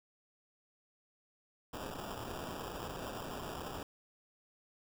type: noise with sample-and-hold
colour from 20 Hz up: blue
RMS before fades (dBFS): -43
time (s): 1.73-3.83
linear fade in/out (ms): 5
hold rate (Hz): 2100
effects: none